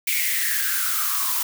blue noise with high-pass filter sweep, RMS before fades -23 dBFS, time 0.07-1.43 s, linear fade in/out 5 ms, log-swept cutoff 2300 to 970 Hz, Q 8.9, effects none

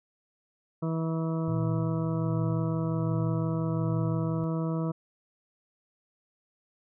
harmonic tone, 162.3 Hz, E3, 27 cents flat, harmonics 1 / 2 / 3 / 4 / 6 / 7 / 8, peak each -28 / -34 / -38 / -40 / -44 / -45 / -46 dBFS, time 0.82-4.92 s, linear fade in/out 10 ms
sine tone with tremolo, 116.54 Hz, A#2, in tune, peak -28 dBFS, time 1.48-4.44 s, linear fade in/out 0 ms, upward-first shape sine, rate 1.3 Hz, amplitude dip 55%
effects none

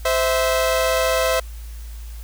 sawtooth tone pair together, 518 / 653.6 Hz, C5 / E5, -17 / -15 cents, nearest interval major third, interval 402 cents, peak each -16 dBFS, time 0.05-1.4 s, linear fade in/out 5 ms, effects added 56 Hz sine -31 dBFS peak until 2.23 s + white hiss -47 dBFS RMS until 2.23 s

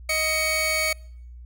sawtooth tone pair together, 628.3 / 2239 Hz, D#5 / C#7, +17 / +17 cents, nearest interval octave + minor seventh, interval 2200 cents, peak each -24 / -19 dBFS, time 0.09-0.93 s, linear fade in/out 5 ms, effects noise-tail reverb RT60 0.7 s tail -26 dB re dry + added 60 Hz sine -39 dBFS peak until 1.45 s

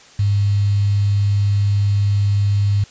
sine tone with quantisation, 101.3 Hz, G#2, 43 cents flat, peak -13 dBFS, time 0.19-2.84 s, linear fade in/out 5 ms, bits 6, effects white hiss -45 dBFS RMS until 2.9 s + resampled to 16000 Hz

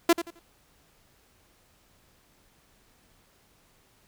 sawtooth tone with echo, 339 Hz, E4, 49 cents sharp, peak -12 dBFS, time 0.09-0.13 s, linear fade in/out 5 ms, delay 88 ms, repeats 3, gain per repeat -12 dB, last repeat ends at 0.394 s, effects pink hiss -63 dBFS RMS until 4.07 s

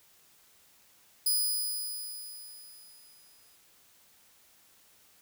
5% pulse tone with exponential decay, 4978 Hz, D#8, in tune, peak -17 dBFS, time 1.26-3.56 s, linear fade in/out 5 ms, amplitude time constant 500 ms, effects white hiss -62 dBFS RMS until 5.21 s

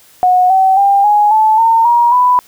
sine tone with pitch steps, 730 / 762.8 / 797 / 832.8 / 870.1 / 909.2 / 950 / 992.6 Hz, F#5 / G5 / G5 / G#5 / A5 / A#5 / A#5 / B5, -24 / -47 / +28 / +5 / -20 / -43 / +33 / +8 cents, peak -6 dBFS, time 0.23-2.39 s, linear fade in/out 0 ms, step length 270 ms, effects white hiss -45 dBFS RMS until 2.47 s

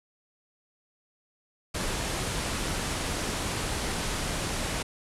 pink low-pass noise, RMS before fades -31 dBFS, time 1.74-4.83 s, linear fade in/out 10 ms, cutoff 11000 Hz, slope 48 dB/octave, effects none

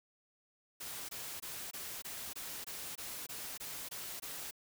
white noise bursts, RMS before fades -44 dBFS, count 12, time 0.8-4.511 s, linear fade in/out 10 ms, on 290 ms, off 21 ms, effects none

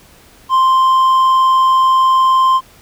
sine tone with hard clipping, 1046.5 Hz, C6, in tune, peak -9 dBFS, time 0.49-2.61 s, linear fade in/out 50 ms, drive 3 dB, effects pink hiss -45 dBFS RMS until 2.81 s

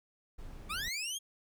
brown noise, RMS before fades -46 dBFS, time 0.38-0.89 s, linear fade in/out 10 ms
20% pulse linear sweep, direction up, 1129 to 3322 Hz, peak -30 dBFS, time 0.69-1.19 s, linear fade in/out 20 ms
effects none

